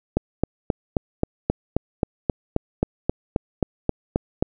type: click train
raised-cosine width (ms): 2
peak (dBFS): -5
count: 17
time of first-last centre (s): 0.17-4.425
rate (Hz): 3.76
effects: none